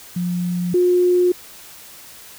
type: tone pair in turn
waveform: sine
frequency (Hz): 177 / 358.1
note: F3 / F4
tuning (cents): +23 / +43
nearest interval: octave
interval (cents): 1220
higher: second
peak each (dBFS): -19 / -12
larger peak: second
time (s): 0.16-0.74 / 0.74-1.32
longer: neither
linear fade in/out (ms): 5
effects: white hiss -41 dBFS RMS until 2.38 s